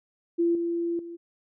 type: tone with level steps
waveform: sine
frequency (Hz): 340.2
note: F4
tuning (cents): -45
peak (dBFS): -20 / -25 / -36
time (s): 0.38-1.17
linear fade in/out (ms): 20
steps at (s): 0.55 / 0.99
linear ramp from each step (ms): 2
effects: none